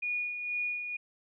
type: tone with tremolo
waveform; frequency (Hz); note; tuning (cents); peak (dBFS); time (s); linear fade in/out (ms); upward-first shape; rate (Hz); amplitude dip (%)
sine; 2449; D#7; -28; -29; 0.02-0.97; 10; sine; 2.1; 50
effects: none